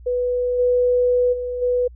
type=tone with level steps; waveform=sine; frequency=493.9 Hz; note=B4; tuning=in tune; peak=-18 / -14 / -23 / -16 dBFS; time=0.06-1.88 s; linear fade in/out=10 ms; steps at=0.58 / 1.32 / 1.61 s; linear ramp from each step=20 ms; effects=added 60 Hz sine -39 dBFS peak until 1.95 s